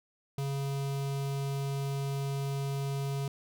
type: tone with notch filter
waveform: square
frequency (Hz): 138.59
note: C#3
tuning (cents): 0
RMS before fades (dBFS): -33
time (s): 0.38-3.28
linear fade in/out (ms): 2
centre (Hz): 1700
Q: 1.9
effects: none